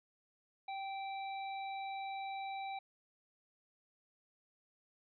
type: harmonic tone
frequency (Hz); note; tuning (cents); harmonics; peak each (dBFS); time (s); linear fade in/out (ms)
780; G5; -9; 1 / 3 / 5; -40 / -49 / -53; 0.68-2.79; 5
effects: none